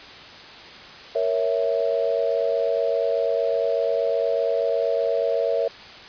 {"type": "chord", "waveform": "sine", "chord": "A# diminished", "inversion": "none", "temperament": "equal", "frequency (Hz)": [466.2, 554.4, 659.3], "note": ["A#4", "C#5", "E5"], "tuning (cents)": [0, 0, 0], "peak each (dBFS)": -24, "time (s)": [1.15, 5.68], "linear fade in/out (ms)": 5, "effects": ["white hiss -41 dBFS RMS until 6.08 s", "resampled to 11025 Hz"]}